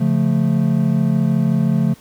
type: chord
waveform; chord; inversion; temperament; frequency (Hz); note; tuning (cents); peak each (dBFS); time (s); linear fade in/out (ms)
triangle; Db augmented; none; equal with one note detuned; 141.01 / 174.61 / 220; Db3 / F3 / A3; +30 / 0 / 0; -16; 0-1.94; 10
effects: pink hiss -47 dBFS RMS until 2 s + high-pass 60 Hz 12 dB/octave